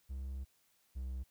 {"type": "tone pair in turn", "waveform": "triangle", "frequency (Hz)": [66.4, 64.25], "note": ["C2", "C2"], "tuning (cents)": [26, -31], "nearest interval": "minor second", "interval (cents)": 57, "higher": "first", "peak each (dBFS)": [-37, -36], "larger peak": "second", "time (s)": [[0.09, 0.45], [0.95, 1.24]], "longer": "first", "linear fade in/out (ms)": 20, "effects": ["white hiss -73 dBFS RMS until 1.3 s"]}